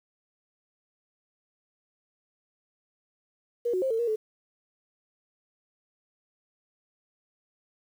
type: tone with pitch steps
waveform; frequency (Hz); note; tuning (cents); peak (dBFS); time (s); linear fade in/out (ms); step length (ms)
sine; 476.4 / 368.9 / 529 / 449.7 / 472.5 / 433.8; A#4 / F#4 / C5 / A4 / A#4 / A4; +38 / -5 / +19 / +38 / +23 / -25; -24; 3.65-4.16; 10; 85
effects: 9-bit